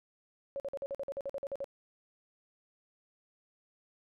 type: tone bursts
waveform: sine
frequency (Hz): 554.4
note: C#5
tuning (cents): 0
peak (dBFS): -34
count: 13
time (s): 0.56-1.643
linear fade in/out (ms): 0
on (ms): 39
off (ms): 48
effects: none